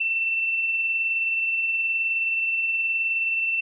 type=tone with tremolo; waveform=sine; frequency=2683 Hz; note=E7; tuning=30 cents sharp; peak=-20 dBFS; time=0-3.61 s; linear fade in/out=10 ms; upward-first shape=sine; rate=19 Hz; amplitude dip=30%; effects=none